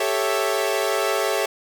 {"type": "chord", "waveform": "sawtooth", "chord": "A dominant seventh", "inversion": "third", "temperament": "equal with one note detuned", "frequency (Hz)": [394.3, 440, 554.4, 659.3], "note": ["G4", "A4", "C#5", "E5"], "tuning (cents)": [10, 0, 0, 0], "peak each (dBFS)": -22, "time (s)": [0, 1.46], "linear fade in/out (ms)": 5, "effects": ["9-bit"]}